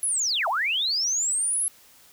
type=linear two-way sweep; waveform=sine; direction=down then up; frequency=11150 to 622.3 to 11150 Hz; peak=-22 dBFS; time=0.03-1.68 s; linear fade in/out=0 ms; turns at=0.48 s; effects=white hiss -54 dBFS RMS until 2.12 s